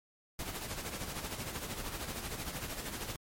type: noise with tremolo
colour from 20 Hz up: pink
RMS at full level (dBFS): -38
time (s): 0.39-3.16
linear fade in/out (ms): 2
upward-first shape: sine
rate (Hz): 13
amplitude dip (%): 55
effects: MP3 64 kbps